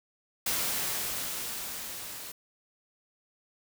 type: noise with level ramp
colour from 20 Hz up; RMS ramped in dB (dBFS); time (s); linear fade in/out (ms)
white; -29 to -42; 0.46-2.32; 5
effects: none